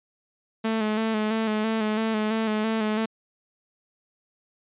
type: tone with vibrato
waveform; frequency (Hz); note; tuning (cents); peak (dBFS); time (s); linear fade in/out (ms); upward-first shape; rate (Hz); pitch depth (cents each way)
sawtooth; 218.2; A3; -14; -19; 0.64-3.06; 10; square; 3; 33
effects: resampled to 8000 Hz